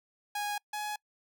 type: tone pair in turn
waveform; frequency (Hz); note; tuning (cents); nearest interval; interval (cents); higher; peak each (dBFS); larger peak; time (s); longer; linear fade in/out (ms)
sawtooth; 826 / 840.4; G#5 / G#5; -10 / +20; unison; 30; second; -28 / -30; first; 0.35-0.58 / 0.73-0.96; neither; 5
effects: noise-tail reverb RT60 0.1 s tail -26 dB re dry